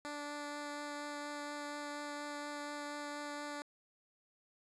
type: tone with vibrato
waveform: 10% pulse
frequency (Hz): 292.3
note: D4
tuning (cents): -8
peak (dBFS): -33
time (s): 0.05-3.62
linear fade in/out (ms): 0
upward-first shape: triangle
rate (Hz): 4.2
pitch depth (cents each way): 9
effects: resampled to 22050 Hz